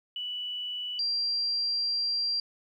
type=tone pair in turn; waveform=sine; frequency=2960 / 4740 Hz; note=F#7 / D8; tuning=0 / +15 cents; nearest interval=minor sixth; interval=815 cents; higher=second; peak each=-32 / -26 dBFS; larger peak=second; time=0.16-0.99 / 0.99-2.4 s; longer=second; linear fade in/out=2 ms; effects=11-bit